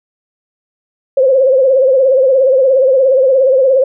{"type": "tone with vibrato", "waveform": "sine", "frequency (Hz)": 528, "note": "C5", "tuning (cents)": 16, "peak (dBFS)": -6, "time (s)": [1.17, 3.84], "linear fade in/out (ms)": 5, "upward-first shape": "triangle", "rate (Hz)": 17, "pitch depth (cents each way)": 98, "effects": []}